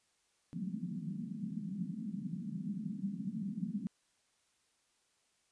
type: band-pass noise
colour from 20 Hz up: white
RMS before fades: -40 dBFS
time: 0.53-3.87 s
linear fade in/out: 0 ms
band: 170 to 220 Hz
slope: 48 dB/octave
effects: white hiss -75 dBFS RMS until 5.51 s + resampled to 22050 Hz